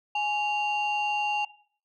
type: tone pair together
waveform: sine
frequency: 834.3 / 2774 Hz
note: G#5 / F7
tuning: +8 / -12 cents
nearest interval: octave + major sixth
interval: 2080 cents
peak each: -25 / -27 dBFS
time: 0.15-1.45 s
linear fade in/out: 5 ms
effects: noise-tail reverb RT60 0.5 s tail -19 dB re dry + tanh soft clip ceiling -21 dBFS